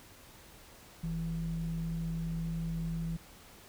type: tone pair together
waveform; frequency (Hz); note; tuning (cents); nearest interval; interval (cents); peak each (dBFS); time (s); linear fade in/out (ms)
sine; 43.53 / 164.81; F1 / E3; -5 / 0; octave + major seventh; 2305; -38 / -32; 1.03-3.17; 10
effects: tanh soft clip ceiling -28 dBFS + pink hiss -55 dBFS RMS until 3.68 s